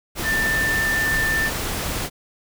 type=tone in noise; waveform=sine; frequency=1782 Hz; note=A6; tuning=22 cents sharp; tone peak=-19 dBFS; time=0.23-1.51 s; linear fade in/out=50 ms; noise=pink; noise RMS=-26 dBFS; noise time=0.15-2.1 s; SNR=+4 dB; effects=none